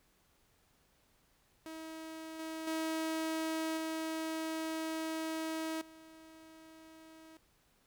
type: tone with level steps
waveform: sawtooth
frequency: 320 Hz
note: D#4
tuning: 49 cents sharp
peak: -40 / -36 / -30 / -32 / -50 dBFS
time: 1.66-7.37 s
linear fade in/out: 0 ms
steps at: 2.39 / 2.67 / 3.77 / 5.81 s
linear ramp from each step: 5 ms
effects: pink hiss -71 dBFS RMS until 7.86 s